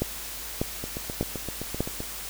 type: two click trains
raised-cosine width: 2 ms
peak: -19 / -11 dBFS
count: 10 / 4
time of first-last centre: 0.84-2.004 / 0.02-1.806 s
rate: 7.73 / 1.68 Hz
effects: added 50 Hz sine -46 dBFS peak until 2.29 s + white hiss -37 dBFS RMS until 2.29 s